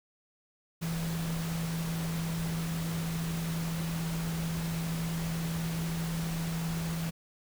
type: tone in noise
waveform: sine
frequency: 164.81 Hz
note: E3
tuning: in tune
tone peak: -31 dBFS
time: 0.81-7.11 s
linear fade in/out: 20 ms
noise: pink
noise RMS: -40 dBFS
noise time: 0.81-7.11 s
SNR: +6 dB
effects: none